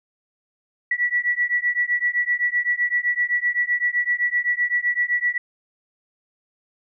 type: beating tone pair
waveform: sine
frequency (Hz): 1943 / 1950.8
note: B6 / B6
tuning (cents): -29 / -22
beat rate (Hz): 7.8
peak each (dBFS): -22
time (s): 0.91-5.38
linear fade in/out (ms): 5
effects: none